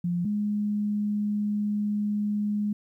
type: tone pair in turn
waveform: sine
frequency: 174.8 / 207.9 Hz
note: F3 / G#3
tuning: +2 / +2 cents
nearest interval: minor third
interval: 300 cents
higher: second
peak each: -24 dBFS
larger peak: neither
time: 0.04-0.25 / 0.25-2.73 s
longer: second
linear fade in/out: 5 ms
effects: 11-bit